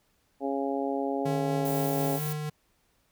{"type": "harmonic tone", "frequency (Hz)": 137.8, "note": "C#3", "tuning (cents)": -10, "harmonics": [2, 3, 4, 5, 6], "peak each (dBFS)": [-31, -33, -34, -35, -36], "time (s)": [0.4, 2.2], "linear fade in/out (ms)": 50}
{"type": "tone with tremolo", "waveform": "square", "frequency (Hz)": 151.2, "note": "D#3", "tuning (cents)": -49, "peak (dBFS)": -30, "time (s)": [1.25, 2.5], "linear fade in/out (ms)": 10, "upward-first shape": "sine", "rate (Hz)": 4.1, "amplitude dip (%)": 25}
{"type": "noise", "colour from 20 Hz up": "violet", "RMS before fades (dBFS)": -37, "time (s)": [1.65, 2.33], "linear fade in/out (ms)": 5}
{"effects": ["pink hiss -70 dBFS RMS until 3.11 s"]}